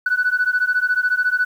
sine beating tone pair, 1480 / 1494 Hz, F#6 / F#6, 0 / +16 cents, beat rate 14 Hz, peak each -18 dBFS, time 0.06-1.45 s, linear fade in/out 5 ms, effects tanh soft clip ceiling -10 dBFS + 8-bit

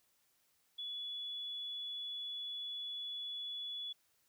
sine tone, 3414 Hz, G#7, 47 cents sharp, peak -40 dBFS, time 0.78-3.93 s, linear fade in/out 10 ms, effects white hiss -75 dBFS RMS until 4.28 s

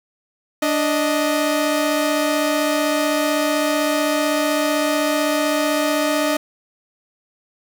sawtooth tone pair together, 293.7 / 623.2 Hz, D4 / D#5, 0 / +3 cents, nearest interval octave + minor second, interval 1303 cents, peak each -16 dBFS, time 0.62-6.37 s, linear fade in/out 5 ms, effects none

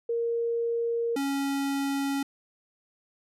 sine / square tone pair in turn, 466.2 / 277.2 Hz, A#4 / C#4, 0 / 0 cents, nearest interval major sixth, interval 900 cents, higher first, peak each -25 / -27 dBFS, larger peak first, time 0.09-1.16 / 1.16-2.23 s, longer neither, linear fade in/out 5 ms, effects resampled to 32000 Hz

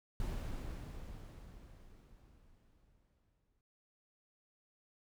brown noise with exponential decay, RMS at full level -38 dBFS, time 0.2-3.61 s, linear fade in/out 1 ms, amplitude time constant 740 ms, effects none

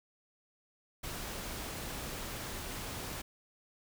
pink noise, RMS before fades -41 dBFS, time 1.03-3.22 s, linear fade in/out 10 ms, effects none

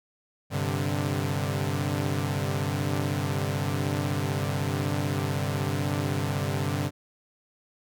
sawtooth chord, G suspended fourth, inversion none, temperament equal with one note detuned, 97.55 / 130.81 / 146.83 Hz, G2 / C3 / D3, -8 / 0 / 0 cents, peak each -26 / -27 / -26 dBFS, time 0.5-6.91 s, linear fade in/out 50 ms, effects none

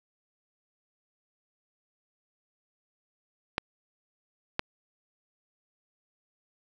clicks, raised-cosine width 0.3 ms, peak -10 dBFS, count 2, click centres 3.581 / 4.594 s, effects none

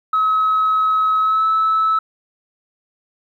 sine tone with pitch glide, 1282 to 1304.4 Hz, E6 to E6, -49 to -19 cents, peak -12 dBFS, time 0.13-1.99 s, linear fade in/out 5 ms, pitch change +30 cents, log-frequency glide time 1.2-1.45 s, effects tanh soft clip ceiling -10 dBFS + 9-bit

